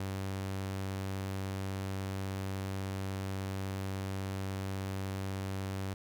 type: tone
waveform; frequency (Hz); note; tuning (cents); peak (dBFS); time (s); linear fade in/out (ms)
sawtooth; 96.4; G2; -28; -31; 0-5.94; 5
effects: none